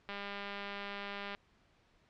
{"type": "click train", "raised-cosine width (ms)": 0.3, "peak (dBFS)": -26, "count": 254, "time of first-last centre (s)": [0.09, 1.349], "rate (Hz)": 201, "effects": ["pink hiss -69 dBFS RMS until 2.09 s", "low-pass 4000 Hz 12 dB/octave"]}